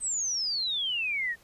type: exponential sweep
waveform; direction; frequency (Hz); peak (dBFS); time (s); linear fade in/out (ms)
sine; down; 8372 to 1802; -27; 0-1.36; 50
effects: pink hiss -59 dBFS RMS until 1.43 s + resampled to 32000 Hz